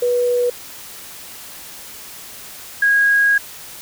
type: tone pair in turn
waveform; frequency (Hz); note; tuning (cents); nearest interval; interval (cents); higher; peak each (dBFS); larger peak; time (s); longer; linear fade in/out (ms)
sine; 488.2 / 1642.1; B4 / G#6; -20 / -20; octave + major sixth; 2100; second; -14 / -11; second; 0.02-0.5 / 2.82-3.38; second; 5
effects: white hiss -36 dBFS RMS until 3.81 s